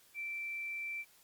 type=tone; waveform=sine; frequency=2339 Hz; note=D7; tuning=8 cents flat; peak=-37 dBFS; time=0.14-1.05 s; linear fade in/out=50 ms; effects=white hiss -64 dBFS RMS until 1.23 s + MP3 96 kbps